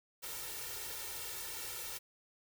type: noise with comb filter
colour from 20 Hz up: white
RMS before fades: -43 dBFS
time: 0.22-1.99 s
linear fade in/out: 20 ms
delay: 2.2 ms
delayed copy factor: +1
effects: none